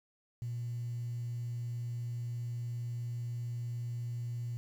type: tone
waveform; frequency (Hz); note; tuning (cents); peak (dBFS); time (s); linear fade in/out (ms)
sine; 119.5; A#2; +43; -34; 0.42-4.57; 0
effects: tanh soft clip ceiling -31 dBFS + 10-bit